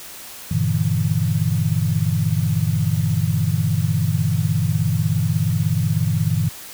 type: chord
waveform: sine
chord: E half-diminished seventh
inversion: first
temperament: just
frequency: 98.89 / 118.67 / 148.33 / 164.81 Hz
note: G2 / Bb2 / D3 / E3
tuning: +16 / +31 / +18 / 0 cents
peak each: -22 dBFS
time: 0.51-6.49 s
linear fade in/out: 5 ms
effects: white hiss -37 dBFS RMS until 6.73 s